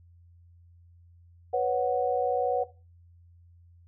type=chord; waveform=sine; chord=B suspended second; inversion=none; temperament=equal; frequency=493.9 / 554.4 / 740 Hz; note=B4 / C#5 / F#5; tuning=0 / 0 / 0 cents; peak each=-27 / -30 / -27 dBFS; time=1.53-2.64 s; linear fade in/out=10 ms; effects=noise-tail reverb RT60 0.3 s tail -17 dB re dry + added 86 Hz sine -53 dBFS peak until 3.87 s